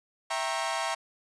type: chord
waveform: sawtooth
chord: E diminished seventh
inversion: none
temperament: equal with one note detuned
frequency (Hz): 659.3 / 784 / 932.3 / 1089.7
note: E5 / G5 / Bb5 / Db6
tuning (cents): 0 / 0 / 0 / -30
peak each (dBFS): -30 / -31 / -30 / -31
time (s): 0.3-0.95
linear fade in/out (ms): 10
effects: resampled to 22050 Hz